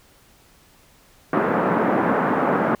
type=band-pass noise; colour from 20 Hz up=pink; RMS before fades=-20 dBFS; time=1.33-2.75 s; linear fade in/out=2 ms; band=180 to 1500 Hz; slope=24 dB/octave; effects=pink hiss -54 dBFS RMS until 2.8 s